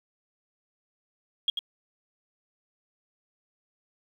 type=tone with echo; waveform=sine; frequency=3272 Hz; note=G#7; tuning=26 cents flat; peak=-21 dBFS; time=1.48-1.5 s; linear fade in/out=2 ms; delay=91 ms; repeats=1; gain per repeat=-6 dB; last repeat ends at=1.591 s; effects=9-bit